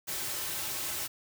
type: noise with comb filter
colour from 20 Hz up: white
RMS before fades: -35 dBFS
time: 0.07-1.08 s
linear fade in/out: 20 ms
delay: 4.2 ms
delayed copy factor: -0.65
effects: none